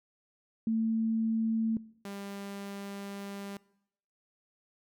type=tone pair in turn; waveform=sine / sawtooth; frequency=223.8 / 199.38 Hz; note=A3 / G3; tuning=+30 / +30 cents; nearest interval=major second; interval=200 cents; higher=first; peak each=-26 / -35 dBFS; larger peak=first; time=0.67-1.77 / 2.05-3.57 s; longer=second; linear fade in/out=2 ms; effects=noise-tail reverb RT60 0.8 s tail -22 dB re dry